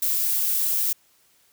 violet noise, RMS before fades -23 dBFS, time 0.02-0.93 s, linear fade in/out 5 ms, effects white hiss -61 dBFS RMS until 1.52 s

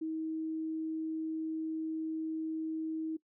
sine tone, 318.3 Hz, D#4, 39 cents sharp, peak -33 dBFS, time 0.01-3.17 s, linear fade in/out 10 ms, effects noise-tail reverb RT60 0.1 s tail -19 dB re dry

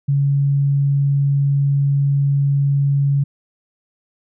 sine tone, 140.3 Hz, C#3, 21 cents sharp, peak -13 dBFS, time 0.08-3.24 s, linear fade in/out 10 ms, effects none

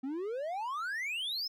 triangle exponential sweep, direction up, 253 to 5360 Hz, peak -32 dBFS, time 0.03-1.48 s, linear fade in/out 10 ms, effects none

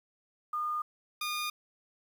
sine / 15% pulse tone pair in turn, 1218 / 1218 Hz, D#6 / D#6, -37 / -37 cents, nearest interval unison, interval 0 cents, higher neither, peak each -30 / -26 dBFS, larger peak second, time 0.53-0.82 / 1.21-1.5 s, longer neither, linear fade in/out 5 ms, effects 10-bit

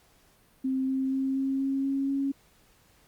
sine tone with pitch steps, 263.2 / 265.2 / 267.2 / 269.2 / 271.2 / 273.3 / 275.3 Hz, C4 / C4 / C4 / C4 / C#4 / C#4 / C#4, +10 / +23 / +36 / +49 / -38 / -24 / -12 cents, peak -25 dBFS, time 0.64-2.32 s, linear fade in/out 10 ms, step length 240 ms, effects pink hiss -62 dBFS RMS until 3.07 s + Opus 48 kbps

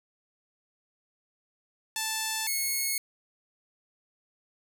5% pulse tone pair in turn, 880 / 2186 Hz, A5 / C#7, 0 / -25 cents, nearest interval octave + major third, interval 1575 cents, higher second, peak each -17 dBFS, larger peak neither, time 1.96-2.47 / 2.47-2.98 s, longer neither, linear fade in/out 2 ms, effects none

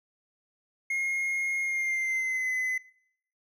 triangle tone with pitch glide, 2146 to 2027 Hz, C7 to B6, +43 to +45 cents, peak -25 dBFS, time 0.9-2.78 s, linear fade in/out 5 ms, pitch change -98 cents, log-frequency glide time 1.61-2.52 s, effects noise-tail reverb RT60 0.7 s tail -21 dB re dry

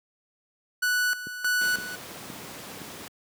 45% pulse tone with tremolo, 1480 Hz, F#6, in tune, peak -22 dBFS, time 0.82-1.96 s, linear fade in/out 10 ms, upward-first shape square, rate 1.6 Hz, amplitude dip 75%
click train, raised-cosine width 3 ms, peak -26 dBFS, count 4, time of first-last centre 1.27-2.816 s, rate 1.94 Hz
pink noise, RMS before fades -40 dBFS, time 1.61-3.08 s, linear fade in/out 2 ms
effects high-pass 150 Hz 12 dB/octave

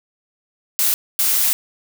blue noise bursts at uneven times, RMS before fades -17 dBFS, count 2, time 0.79-0.94 / 1.19-1.53 s, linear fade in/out 0 ms, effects none

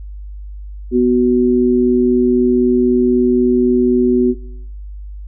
sine tone pair together, 246.9 / 370.8 Hz, B3 / F#4, 0 / +4 cents, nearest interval perfect fifth, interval 704 cents, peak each -12 dBFS, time 0.91-4.35 s, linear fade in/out 50 ms, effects noise-tail reverb RT60 0.8 s tail -20 dB re dry + added 50 Hz sine -27 dBFS peak until 5.27 s

